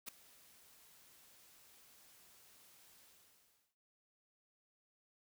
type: noise with ADSR envelope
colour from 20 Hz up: white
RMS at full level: -43 dBFS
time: 0.06-3.76 s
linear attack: 26 ms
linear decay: 3 ms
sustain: -21 dB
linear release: 790 ms
effects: none